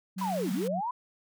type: tone with vibrato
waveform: sine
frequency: 185.9 Hz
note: F#3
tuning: 8 cents sharp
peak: -32 dBFS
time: 0.16-0.81 s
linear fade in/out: 20 ms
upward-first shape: square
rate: 3 Hz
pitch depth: 23 cents each way
type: high-pass noise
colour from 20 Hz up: pink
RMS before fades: -45 dBFS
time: 0.18-0.68 s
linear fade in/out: 5 ms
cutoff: 820 Hz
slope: 12 dB/octave
type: linear two-way sweep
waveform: sine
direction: down then up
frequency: 1027 to 171.3 to 1027 Hz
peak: -29 dBFS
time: 0.21-0.91 s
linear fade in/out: 5 ms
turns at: 0.52 s
effects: none